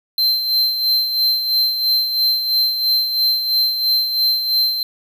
square tone with tremolo, 4113 Hz, C8, 30 cents flat, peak -13 dBFS, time 0.18-4.83 s, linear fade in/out 2 ms, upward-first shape sine, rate 3 Hz, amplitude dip 55%, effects 8-bit

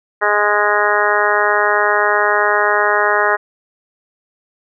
harmonic tone, 207.7 Hz, G#3, in tune, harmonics 2 / 3 / 4 / 5 / 6 / 7 / 8 / 9, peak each -20 / -20 / -20 / -20 / -20 / -20 / -20 / -20 dBFS, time 0.21-3.37 s, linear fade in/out 20 ms, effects none

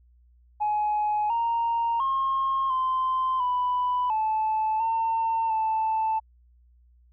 sine tone with pitch steps, 842 / 929 / 1074 / 1038 / 992 / 871 / 904 / 881 Hz, G#5 / A#5 / C6 / C6 / B5 / A5 / A5 / A5, +24 / -6 / +45 / -14 / +7 / -18 / +47 / +2 cents, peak -21 dBFS, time 0.6-6.2 s, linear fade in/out 20 ms, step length 700 ms, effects tanh soft clip ceiling -19 dBFS + added 60 Hz sine -55 dBFS peak until 7.12 s

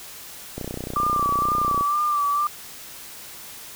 click train, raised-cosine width 2 ms, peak -17 dBFS, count 39, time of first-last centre 0.58-1.81 s, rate 30.9 Hz
sine tone with vibrato, 1174.7 Hz, D6, in tune, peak -19 dBFS, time 0.96-2.47 s, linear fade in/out 2 ms, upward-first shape sine, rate 2.1 Hz, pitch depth 44 cents each way
effects white hiss -40 dBFS RMS until 3.75 s

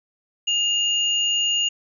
sine tone pair together, 2835 / 6801 Hz, F7 / G#8, +25 / +40 cents, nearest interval octave + minor third, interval 1515 cents, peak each -19 / -27 dBFS, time 0.47-1.69 s, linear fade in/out 10 ms, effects none

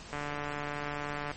click train, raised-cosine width 0.5 ms, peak -21 dBFS, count 174, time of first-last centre 0.13-1.315 s, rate 146 Hz, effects pink hiss -47 dBFS RMS until 1.36 s + MP3 32 kbps

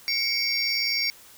triangle tone cluster, 2178 / 2297 / 4638 / 5540 Hz, C#7 / D7 / D8 / F8, -31 / -39 / -22 / -15 cents, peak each -28 / -31 / -26 / -26 dBFS, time 0.08-1.1 s, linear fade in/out 0 ms, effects white hiss -50 dBFS RMS until 1.37 s

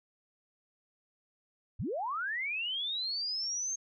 sine linear sweep, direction up, 56 to 6440 Hz, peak -32 dBFS, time 1.79-3.76 s, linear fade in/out 10 ms, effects none

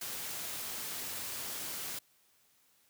white noise, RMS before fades -40 dBFS, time 0.01-1.99 s, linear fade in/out 5 ms, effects white hiss -69 dBFS RMS until 2.89 s + high-pass 60 Hz 12 dB/octave

